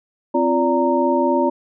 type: tone cluster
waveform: sine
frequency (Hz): 260.8 / 344.8 / 579 / 926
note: C4 / F4 / D5 / A#5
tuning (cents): -5 / -22 / -25 / -12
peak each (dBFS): -20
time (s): 0.34-1.5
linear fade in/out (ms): 10
effects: none